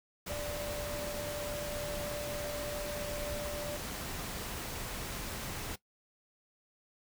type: tone in noise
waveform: sine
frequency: 587.3 Hz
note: D5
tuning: in tune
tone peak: -38 dBFS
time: 0.29-3.77 s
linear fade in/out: 10 ms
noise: pink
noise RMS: -40 dBFS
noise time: 0.26-5.76 s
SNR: -1 dB
effects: noise-tail reverb RT60 0.1 s tail -18 dB re dry